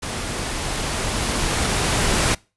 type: noise with level ramp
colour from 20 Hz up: pink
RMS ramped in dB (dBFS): -28 to -18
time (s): 0.02-2.35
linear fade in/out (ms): 10
effects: noise-tail reverb RT60 0.3 s tail -24 dB re dry + resampled to 24000 Hz